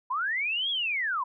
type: linear two-way sweep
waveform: sine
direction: up then down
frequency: 952 to 3383 to 952 Hz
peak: -26 dBFS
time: 0.1-1.24 s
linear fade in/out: 10 ms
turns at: 0.7 s
effects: none